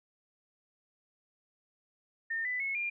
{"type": "tone with pitch steps", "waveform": "sine", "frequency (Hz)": [1819, 1995.1, 2188, 2400], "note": ["A#6", "B6", "C#7", "D7"], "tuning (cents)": [-43, 17, -23, 37], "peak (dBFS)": -31, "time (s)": [2.3, 2.9], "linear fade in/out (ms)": 10, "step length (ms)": 150, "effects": []}